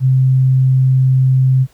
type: tone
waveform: sine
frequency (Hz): 130.81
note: C3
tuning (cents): 0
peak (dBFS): -8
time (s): 0-1.67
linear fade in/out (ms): 50
effects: pink hiss -52 dBFS RMS until 1.73 s